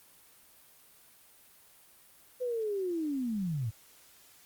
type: linear sweep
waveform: sine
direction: down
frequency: 509 to 101.2 Hz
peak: -30 dBFS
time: 2.4-3.71 s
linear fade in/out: 20 ms
effects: white hiss -59 dBFS RMS until 4.45 s + Opus 32 kbps